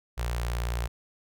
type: tone with notch filter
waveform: sawtooth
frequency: 59 Hz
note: A#1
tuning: 22 cents sharp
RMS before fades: -30 dBFS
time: 0.17-0.88 s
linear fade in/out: 20 ms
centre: 250 Hz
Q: 0.52
effects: none